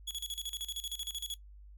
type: tone with tremolo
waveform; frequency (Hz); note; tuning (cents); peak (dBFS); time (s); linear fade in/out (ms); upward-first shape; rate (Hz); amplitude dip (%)
sawtooth; 3366; G#7; +23; -32; 0.07-1.35; 10; square; 13; 80
effects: noise-tail reverb RT60 0.1 s tail -18 dB re dry + added 50 Hz sine -50 dBFS peak until 1.77 s